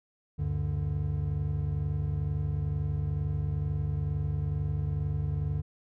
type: tone cluster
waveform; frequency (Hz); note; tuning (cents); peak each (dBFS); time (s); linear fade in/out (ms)
triangle; 73 / 95.2 / 146.4; D2 / F#2 / D3; -10 / +50 / -5; -32 / -30 / -29; 0.38-5.62; 20
effects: none